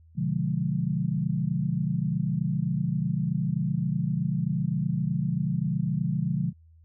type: chord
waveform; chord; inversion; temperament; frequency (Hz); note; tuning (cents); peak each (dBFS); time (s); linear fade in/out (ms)
sine; B diminished seventh; none; equal; 123.47 / 146.83 / 174.61 / 207.7; B2 / D3 / F3 / Ab3; 0 / 0 / 0 / 0; -32 / -28 / -28 / -33; 0.15-6.53; 50
effects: added 81 Hz sine -52 dBFS peak until 6.84 s